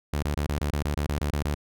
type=tone bursts; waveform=sawtooth; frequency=73.42 Hz; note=D2; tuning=in tune; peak=-21 dBFS; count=12; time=0.13-1.546 s; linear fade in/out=5 ms; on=96 ms; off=24 ms; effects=none